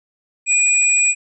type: tone pair together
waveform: sine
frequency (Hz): 2451 / 7781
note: D#7 / B8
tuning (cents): -27 / -27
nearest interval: octave + minor sixth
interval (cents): 2000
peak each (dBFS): -15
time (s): 0.46-1.15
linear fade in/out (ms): 50
effects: none